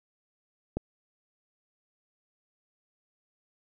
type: click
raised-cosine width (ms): 2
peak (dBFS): -16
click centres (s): 0.77
effects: none